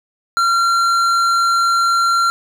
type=tone with tanh clipping; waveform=sine; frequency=1372 Hz; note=F6; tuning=31 cents flat; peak=-14 dBFS; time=0.37-2.3 s; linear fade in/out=0 ms; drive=13 dB; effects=none